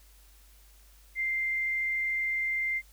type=tone with frequency modulation; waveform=sine; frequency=2093 Hz; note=C7; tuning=in tune; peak=-27 dBFS; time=1.15-2.82 s; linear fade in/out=50 ms; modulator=34.4 Hz; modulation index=0.24; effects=added 50 Hz sine -55 dBFS peak until 2.92 s + white hiss -61 dBFS RMS until 2.92 s